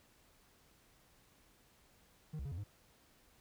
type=tone with pitch steps; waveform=triangle; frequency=154.6 / 67.4 / 139.5 / 85.2 / 101.8 Hz; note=D#3 / C#2 / C#3 / F2 / G#2; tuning=-11 / -48 / +11 / -42 / -34 cents; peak=-38 dBFS; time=2.33-2.64 s; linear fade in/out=10 ms; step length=62 ms; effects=pink hiss -68 dBFS RMS until 3.4 s